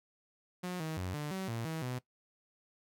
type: tone with pitch steps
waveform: sawtooth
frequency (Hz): 180.4 / 158.5 / 91.8 / 148.6 / 190 / 115.3 / 160.8 / 125.7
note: F#3 / D#3 / F#2 / D3 / F#3 / A#2 / E3 / B2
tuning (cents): -44 / +32 / -13 / +21 / +46 / -19 / -43 / +31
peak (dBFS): -32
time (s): 0.63-1.99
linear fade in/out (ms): 10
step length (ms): 170
effects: noise-tail reverb RT60 0.1 s tail -17 dB re dry